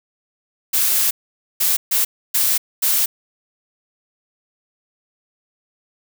blue noise bursts at uneven times, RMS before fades -17 dBFS, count 5, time 0.73-1.11 / 1.6-1.77 / 1.91-2.05 / 2.34-2.58 / 2.82-3.06 s, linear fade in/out 10 ms, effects none

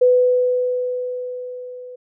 sine tone with level ramp, 498.8 Hz, B4, 17 cents sharp, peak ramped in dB -9 to -33 dBFS, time 0.01-1.96 s, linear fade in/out 10 ms, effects none

